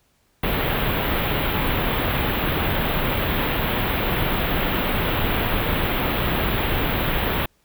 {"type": "band-stop noise", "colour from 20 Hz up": "pink", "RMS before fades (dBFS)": -22, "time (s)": [0.43, 7.46], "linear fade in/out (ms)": 5, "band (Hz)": [3600, 13000], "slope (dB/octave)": 48, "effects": ["pink hiss -64 dBFS RMS until 7.64 s"]}